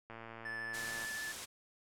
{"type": "click train", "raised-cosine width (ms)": 0.5, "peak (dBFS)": -33, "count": 109, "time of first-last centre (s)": [0.1, 1.047], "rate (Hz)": 114}
{"type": "tone with vibrato", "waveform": "triangle", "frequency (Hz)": 1743, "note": "A6", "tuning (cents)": -17, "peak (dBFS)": -38, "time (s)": [0.45, 1.32], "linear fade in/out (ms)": 5, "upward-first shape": "sine", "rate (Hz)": 13, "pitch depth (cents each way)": 13}
{"type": "noise", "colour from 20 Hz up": "white", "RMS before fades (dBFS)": -43, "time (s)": [0.73, 1.46], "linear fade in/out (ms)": 20}
{"effects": ["low-pass 10000 Hz 12 dB/octave"]}